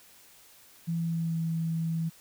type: tone with pitch glide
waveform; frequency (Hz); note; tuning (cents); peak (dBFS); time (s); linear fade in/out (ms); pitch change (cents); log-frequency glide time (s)
sine; 166.9 to 163.75; E3 to E3; +22 to -11; -27; 0.87-2.1; 20; -33; 0.98-1.4
effects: white hiss -56 dBFS RMS until 2.2 s